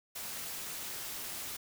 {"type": "noise with amplitude modulation", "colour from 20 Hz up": "white", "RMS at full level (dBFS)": -39, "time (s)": [0.15, 1.57], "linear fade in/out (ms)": 10, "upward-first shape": "sine", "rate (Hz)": 271, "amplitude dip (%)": 45, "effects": []}